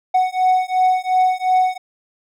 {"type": "beating tone pair", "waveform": "triangle", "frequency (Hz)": [740, 742.8], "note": ["F#5", "F#5"], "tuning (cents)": [0, 7], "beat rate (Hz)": 2.8, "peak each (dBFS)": -15, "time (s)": [0.14, 1.78], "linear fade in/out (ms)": 10, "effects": []}